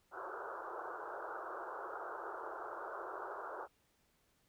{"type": "band-pass noise", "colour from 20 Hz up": "white", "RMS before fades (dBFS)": -45, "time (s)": [0.11, 3.68], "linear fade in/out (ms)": 50, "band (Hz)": [340, 1500], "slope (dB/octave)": 96, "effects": ["pink hiss -75 dBFS RMS until 4.48 s"]}